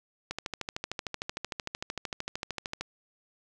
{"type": "click train", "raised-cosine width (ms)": 0.2, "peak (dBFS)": -16, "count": 34, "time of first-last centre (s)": [0.31, 2.81], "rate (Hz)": 13.2, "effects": []}